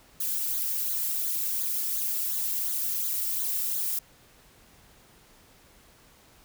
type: noise with flanger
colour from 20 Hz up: violet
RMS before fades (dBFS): -29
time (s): 0.2-3.99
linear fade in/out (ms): 5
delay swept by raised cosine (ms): 0.36 to 2.06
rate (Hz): 2.8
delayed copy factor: -0.9
effects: pink hiss -57 dBFS RMS until 6.44 s